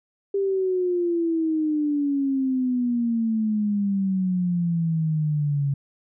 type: exponential sweep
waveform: sine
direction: down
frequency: 398.9 to 138.59 Hz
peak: -20 dBFS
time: 0.34-5.74 s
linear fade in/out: 5 ms
effects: none